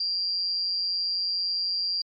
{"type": "tone with amplitude modulation", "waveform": "sine", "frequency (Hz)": 4743, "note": "D8", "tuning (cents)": 16, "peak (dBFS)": -22, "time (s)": [0, 2.02], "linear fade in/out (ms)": 5, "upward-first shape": "sine", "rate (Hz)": 182, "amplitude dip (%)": 55, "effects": ["MP3 64 kbps"]}